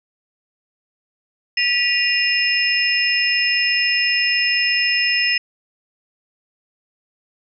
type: tone cluster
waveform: sine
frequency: 1946 / 2467 / 2795 / 5220 Hz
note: B6 / D#7 / F7 / E8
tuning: -26 / -15 / +1 / -18 cents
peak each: -21 dBFS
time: 1.57-5.38 s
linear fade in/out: 5 ms
effects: none